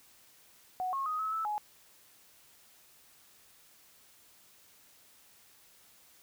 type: tone with pitch steps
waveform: sine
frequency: 739 / 1086 / 1250 / 1290 / 1313 / 840 Hz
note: F#5 / C#6 / D#6 / E6 / E6 / G#5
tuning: -2 / -36 / +8 / -38 / -7 / +19 cents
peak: -31 dBFS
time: 0.8-1.58 s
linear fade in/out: 0 ms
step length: 130 ms
effects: white hiss -61 dBFS RMS until 6.22 s